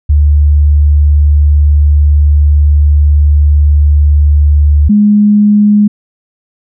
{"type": "tone pair in turn", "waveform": "sine", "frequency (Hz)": [73.5, 207.9], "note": ["D2", "G#3"], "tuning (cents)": [2, 2], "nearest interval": "octave + tritone", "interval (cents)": 1800, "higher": "second", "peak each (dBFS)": -3, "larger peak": "neither", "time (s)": [[0.09, 4.89], [4.89, 5.88]], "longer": "first", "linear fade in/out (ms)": 10, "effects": []}